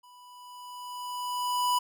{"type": "tone with level ramp", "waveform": "square", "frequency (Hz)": 987.8, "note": "B5", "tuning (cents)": 0, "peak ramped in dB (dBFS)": [-53, -23], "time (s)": [0.03, 1.79], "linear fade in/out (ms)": 10, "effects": []}